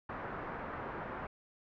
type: low-pass noise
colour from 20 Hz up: white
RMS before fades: -42 dBFS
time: 0.09-1.27 s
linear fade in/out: 5 ms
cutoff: 1500 Hz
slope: 24 dB/octave
effects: none